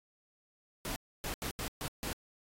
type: noise bursts at uneven times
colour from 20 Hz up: pink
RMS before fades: -38 dBFS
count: 6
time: 0.85-0.96 / 1.24-1.34 / 1.42-1.51 / 1.59-1.68 / 1.81-1.88 / 2.03-2.13 s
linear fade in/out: 0 ms
effects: AAC 48 kbps